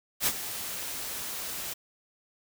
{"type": "noise with ADSR envelope", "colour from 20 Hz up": "white", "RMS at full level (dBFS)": -24, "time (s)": [0.2, 1.74], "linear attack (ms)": 65, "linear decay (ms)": 54, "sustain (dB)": -12, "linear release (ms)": 12, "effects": []}